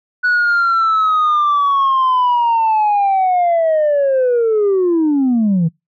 sine linear sweep, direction down, 1480 to 155.56 Hz, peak -9 dBFS, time 0.23-5.69 s, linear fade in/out 20 ms, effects noise-tail reverb RT60 0.2 s tail -25 dB re dry + tanh soft clip ceiling -9 dBFS

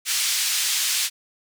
white band-pass noise, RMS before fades -23 dBFS, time 0.05-1.1 s, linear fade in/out 50 ms, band 2300 to 8000 Hz, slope 12 dB/octave, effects none

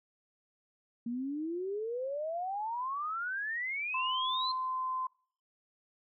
sine exponential sweep, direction up, 230 to 4186 Hz, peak -33 dBFS, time 1.06-4.52 s, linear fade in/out 5 ms
sine tone, 1032 Hz, C6, 24 cents flat, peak -32 dBFS, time 3.94-5.07 s, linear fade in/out 5 ms
effects noise-tail reverb RT60 0.5 s tail -23 dB re dry

